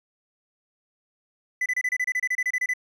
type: tone bursts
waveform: triangle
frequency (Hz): 2000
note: B6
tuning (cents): +21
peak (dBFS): -20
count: 15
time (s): 1.61-2.737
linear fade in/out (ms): 5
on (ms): 49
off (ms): 28
effects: none